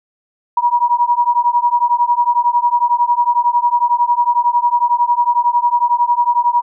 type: beating tone pair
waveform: sine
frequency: 955 / 966 Hz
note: A#5 / B5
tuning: +42 / -39 cents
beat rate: 11 Hz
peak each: -14 dBFS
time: 0.57-6.62 s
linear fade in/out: 5 ms
effects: none